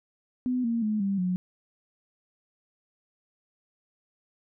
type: tone with pitch steps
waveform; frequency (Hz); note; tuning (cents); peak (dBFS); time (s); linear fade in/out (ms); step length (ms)
sine; 251.2 / 231.7 / 213.7 / 197.09 / 181.78; B3 / A#3 / G#3 / G3 / F#3; +30 / -10 / +50 / +10 / -30; -24; 0.46-1.36; 0; 180
effects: none